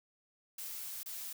blue noise with dropouts, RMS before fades -43 dBFS, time 0.58-1.33 s, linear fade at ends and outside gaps 5 ms, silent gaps 1.032-1.059 s, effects none

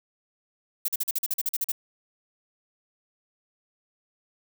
violet noise bursts, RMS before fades -26 dBFS, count 12, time 0.85-1.719 s, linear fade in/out 5 ms, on 33 ms, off 43 ms, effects none

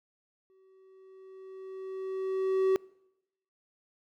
triangle tone with exponential growth, 380.4 Hz, F#4, 48 cents sharp, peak -19 dBFS, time 0.5-2.76 s, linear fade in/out 0 ms, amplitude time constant 490 ms, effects noise-tail reverb RT60 0.9 s tail -25 dB re dry

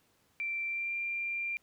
sine tone with pitch glide, 2349 to 2379 Hz, D7 to D7, 0 to +22 cents, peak -32 dBFS, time 0.4-1.57 s, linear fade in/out 0 ms, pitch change +22 cents, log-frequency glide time 0.67-0.94 s, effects pink hiss -70 dBFS RMS until 1.62 s + high-pass 60 Hz 12 dB/octave

